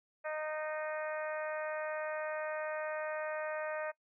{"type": "harmonic tone", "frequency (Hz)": 308.4, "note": "D#4", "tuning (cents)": -15, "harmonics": [2, 3, 4, 5, 6, 7, 8], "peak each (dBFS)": [-37, -46, -46, -45, -46, -53, -51], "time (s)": [0.24, 3.92], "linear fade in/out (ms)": 20, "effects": ["noise-tail reverb RT60 0.1 s tail -20 dB re dry"]}